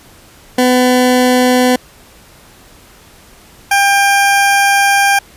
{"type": "tone pair in turn", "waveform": "20% pulse", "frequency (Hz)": [251.2, 797.5], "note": ["B3", "G5"], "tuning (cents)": [30, 30], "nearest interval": "octave + minor sixth", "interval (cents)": 2000, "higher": "second", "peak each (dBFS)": -3, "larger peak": "neither", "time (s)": [[0.58, 1.76], [3.71, 5.19]], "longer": "second", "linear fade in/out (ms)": 5, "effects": ["pink hiss -42 dBFS RMS until 5.36 s", "resampled to 32000 Hz"]}